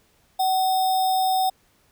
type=tone with sample-and-hold; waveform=sine; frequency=754 Hz; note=F#5; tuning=32 cents sharp; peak=-18 dBFS; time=0.39-1.5 s; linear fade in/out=10 ms; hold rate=4410 Hz; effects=pink hiss -62 dBFS RMS until 1.91 s